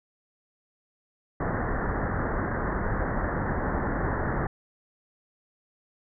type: low-pass noise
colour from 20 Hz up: pink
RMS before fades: -28 dBFS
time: 1.4-4.47 s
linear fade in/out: 5 ms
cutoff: 1900 Hz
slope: 96 dB/octave
effects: none